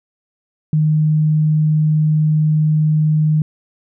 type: tone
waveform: sine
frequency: 154.1 Hz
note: D#3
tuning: 16 cents flat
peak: -11 dBFS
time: 0.73-3.42 s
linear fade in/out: 2 ms
effects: none